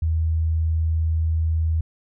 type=tone; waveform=sine; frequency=80.5 Hz; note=E2; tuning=41 cents flat; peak=-18 dBFS; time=0.02-1.81 s; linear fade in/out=5 ms; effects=none